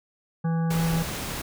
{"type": "harmonic tone", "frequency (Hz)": 164.81, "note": "E3", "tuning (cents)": 0, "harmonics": [1, 3, 5, 7, 9, 10], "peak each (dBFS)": [-22, -37, -37, -43, -46, -47], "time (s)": [0.44, 1.03], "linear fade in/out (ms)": 10}
{"type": "noise", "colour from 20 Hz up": "pink", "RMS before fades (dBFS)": -32, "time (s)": [0.7, 1.42], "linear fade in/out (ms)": 10}
{"effects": []}